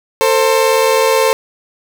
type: tone pair together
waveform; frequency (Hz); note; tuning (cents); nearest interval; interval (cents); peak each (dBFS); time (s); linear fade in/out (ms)
30% pulse; 449.1 / 527.8; A4 / C5; +35 / +15; minor third; 280; -10; 0.21-1.33; 0
effects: none